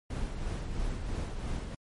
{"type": "noise with tremolo", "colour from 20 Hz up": "brown", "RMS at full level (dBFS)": -32, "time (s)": [0.1, 1.75], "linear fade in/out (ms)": 5, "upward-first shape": "triangle", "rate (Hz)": 3, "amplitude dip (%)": 50, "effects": ["MP3 48 kbps"]}